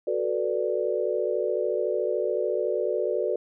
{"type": "chord", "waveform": "sine", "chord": "B minor seventh", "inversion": "second", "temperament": "equal", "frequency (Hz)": [370, 440, 493.9, 587.3], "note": ["F#4", "A4", "B4", "D5"], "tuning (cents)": [0, 0, 0, 0], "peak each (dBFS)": -29, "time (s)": [0.07, 3.36], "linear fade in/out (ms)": 5, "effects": []}